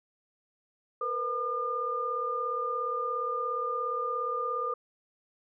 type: tone cluster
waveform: sine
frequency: 463.9 / 501 / 1208 Hz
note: A#4 / B4 / D6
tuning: -8 / +25 / +48 cents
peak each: -37 / -36 / -30 dBFS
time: 1.01-4.74 s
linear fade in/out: 5 ms
effects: none